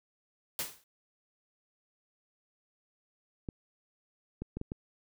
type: noise with exponential decay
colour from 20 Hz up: white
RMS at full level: -31 dBFS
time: 0.59-0.84 s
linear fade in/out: 2 ms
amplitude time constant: 53 ms
type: clicks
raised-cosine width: 3 ms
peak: -24 dBFS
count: 5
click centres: 3.488 / 4.42 / 4.57 / 4.614 / 4.719 s
effects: none